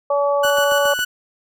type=harmonic tone; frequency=284.6 Hz; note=C#4; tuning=46 cents sharp; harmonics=2 / 3 / 4; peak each=-16 / -24 / -23 dBFS; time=0.1-0.94 s; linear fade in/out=5 ms
type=tone with tremolo; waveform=30% pulse; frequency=1480 Hz; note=F#6; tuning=in tune; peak=-15 dBFS; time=0.43-1.05 s; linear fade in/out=10 ms; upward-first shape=square; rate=7.1 Hz; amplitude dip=35%
type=click train; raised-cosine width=1 ms; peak=-20 dBFS; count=5; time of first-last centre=0.45-0.991 s; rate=7.4 Hz
effects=none